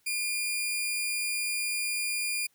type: tone pair together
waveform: sawtooth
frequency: 2412 / 4824 Hz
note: D7 / D8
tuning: +46 / +46 cents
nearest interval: octave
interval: 1200 cents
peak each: -27 dBFS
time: 0.06-2.47 s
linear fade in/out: 10 ms
effects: white hiss -69 dBFS RMS until 2.54 s